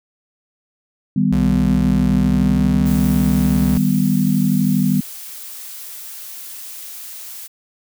sine chord, Eb augmented, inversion none, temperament equal with one note detuned, 155.56 / 196 / 248.4 Hz, Eb3 / G3 / B3, 0 / 0 / +10 cents, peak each -19 / -16 / -18 dBFS, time 1.16-5.01 s, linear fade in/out 5 ms
40% pulse tone with pitch glide, 63.8 to 69.17 Hz, C2 to C#2, -43 to -3 cents, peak -20 dBFS, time 1.32-3.78 s, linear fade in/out 5 ms, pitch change +140 cents, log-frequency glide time 2.11-2.8 s
blue noise, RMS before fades -33 dBFS, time 2.85-7.48 s, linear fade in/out 20 ms
effects none

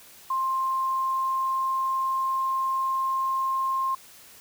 sine tone with pitch glide, 1055 to 1061.1 Hz, C6 to C6, +14 to +24 cents, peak -23 dBFS, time 0.3-3.95 s, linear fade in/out 5 ms, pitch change +10 cents, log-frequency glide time 0.72-3.5 s, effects white hiss -50 dBFS RMS until 4.4 s

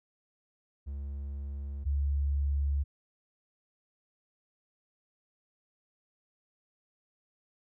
triangle / sine tone pair in turn, 70 / 70.65 Hz, C#2 / C#2, +18 / +34 cents, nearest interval unison, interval 16 cents, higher second, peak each -33 / -26 dBFS, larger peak second, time 0.86-1.85 / 1.85-2.84 s, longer neither, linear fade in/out 20 ms, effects none

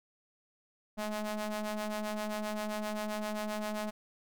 sawtooth ring-modulated tone, 211.1 Hz, G#3, 29 cents sharp, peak -27 dBFS, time 0.97-3.91 s, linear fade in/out 20 ms, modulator 426 Hz, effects none

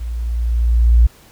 sine tone with level ramp, 58.27 Hz, A#1, in tune, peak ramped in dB -22 to -5 dBFS, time 0-1.07 s, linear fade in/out 10 ms, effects pink hiss -47 dBFS RMS until 1.31 s

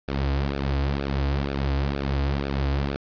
sawtooth tone with flanger, 69.3 Hz, C#2, in tune, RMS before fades -25 dBFS, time 0.08-2.96 s, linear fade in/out 0 ms, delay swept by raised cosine 0.96 to 5.36 ms, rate 2.1 Hz, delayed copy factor -0.7, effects resampled to 11025 Hz + 8-bit

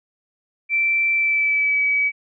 sine tone with pitch glide, 2339 to 2279 Hz, D7 to C#7, -8 to +47 cents, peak -16 dBFS, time 0.69-2.12 s, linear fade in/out 50 ms, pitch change -45 cents, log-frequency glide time 1.13-1.84 s, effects none

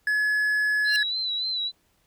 triangle tone, 1700 Hz, G#6, 40 cents sharp, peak -19 dBFS, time 0.07-1.03 s, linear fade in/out 2 ms
sine tone with vibrato, 3991 Hz, B7, 17 cents sharp, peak -25 dBFS, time 0.84-1.72 s, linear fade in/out 50 ms, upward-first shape sine, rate 3.5 Hz, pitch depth 54 cents each way
sawtooth tone with exponential growth, 2807 Hz, F7, 8 cents sharp, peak -22 dBFS, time 0.85-0.96 s, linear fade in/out 0 ms, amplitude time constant 22 ms
effects pink hiss -67 dBFS RMS until 2.06 s

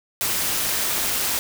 white noise with amplitude modulation, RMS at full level -21 dBFS, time 0.21-1.39 s, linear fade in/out 0 ms, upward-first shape sine, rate 206 Hz, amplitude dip 50%, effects none

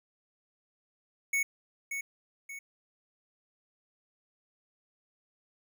square tone with echo, 2217 Hz, C#7, in tune, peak -27 dBFS, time 1.33-1.43 s, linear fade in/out 5 ms, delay 580 ms, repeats 2, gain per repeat -7 dB, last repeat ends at 2.59 s, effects none

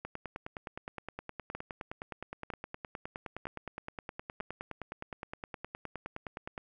two click trains, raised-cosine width 0.5 ms, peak -24 / -23 dBFS, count 64 / 4, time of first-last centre 0.05-6.578 / 1.55-4.407 s, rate 9.65 / 1.05 Hz, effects none

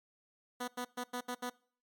10% pulse tone bursts at uneven times, 246.9 Hz, B3, in tune, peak -28 dBFS, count 6, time 0.6-0.68 / 0.77-0.85 / 0.97-1.04 / 1.13-1.21 / 1.28-1.35 / 1.42-1.5 s, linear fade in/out 10 ms, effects noise-tail reverb RT60 0.5 s tail -23 dB re dry + MP3 96 kbps

